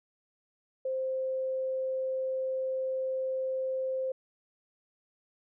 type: tone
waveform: sine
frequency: 523.3 Hz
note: C5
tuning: in tune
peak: -29 dBFS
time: 0.85-4.12 s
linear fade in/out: 5 ms
effects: none